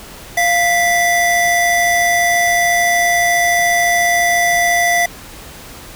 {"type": "tone pair together", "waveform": "square", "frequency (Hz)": [696.5, 1975.5], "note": ["F5", "B6"], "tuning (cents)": [-5, 0], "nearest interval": "octave + tritone", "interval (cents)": 1805, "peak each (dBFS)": -15, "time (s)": [0.37, 5.06], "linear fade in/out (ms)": 5, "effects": ["pink hiss -35 dBFS RMS until 5.95 s"]}